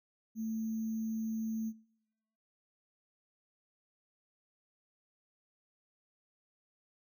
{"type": "tone with sample-and-hold", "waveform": "sine", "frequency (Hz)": 221.7, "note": "A3", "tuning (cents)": 13, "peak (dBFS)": -34, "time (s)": [0.35, 1.73], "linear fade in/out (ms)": 50, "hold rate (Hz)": 6300, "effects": ["noise-tail reverb RT60 1.0 s tail -25 dB re dry"]}